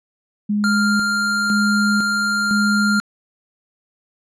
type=tone with tremolo; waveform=sine; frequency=207.7 Hz; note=G#3; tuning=in tune; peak=-16 dBFS; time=0.49-3 s; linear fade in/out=10 ms; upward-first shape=square; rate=0.99 Hz; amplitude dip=65%
type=tone; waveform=square; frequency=1396.9 Hz; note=F6; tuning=in tune; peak=-18 dBFS; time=0.64-3 s; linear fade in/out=0 ms
effects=low-pass 8000 Hz 12 dB/octave